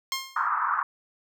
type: tone with exponential decay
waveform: 10% pulse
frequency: 1066 Hz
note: C6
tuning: 32 cents sharp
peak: -16 dBFS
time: 0.12-0.47 s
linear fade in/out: 1 ms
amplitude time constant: 76 ms
type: band-pass noise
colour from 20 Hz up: white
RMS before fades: -26 dBFS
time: 0.36-0.83 s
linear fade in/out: 5 ms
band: 1000 to 1400 Hz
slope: 48 dB/octave
effects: none